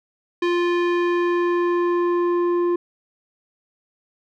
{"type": "tone with low-pass filter sweep", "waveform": "square", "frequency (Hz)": 349.2, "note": "F4", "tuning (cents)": 0, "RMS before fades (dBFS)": -20, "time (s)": [0.42, 2.76], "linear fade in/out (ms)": 5, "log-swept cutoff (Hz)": [3100, 810], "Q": 1.1, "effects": []}